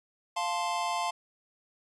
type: chord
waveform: square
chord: F major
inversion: none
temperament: equal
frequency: 698.5 / 880 / 1046.5 Hz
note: F5 / A5 / C6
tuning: 0 / 0 / 0 cents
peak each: -34 dBFS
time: 0.36-1.11 s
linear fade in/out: 10 ms
effects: resampled to 24000 Hz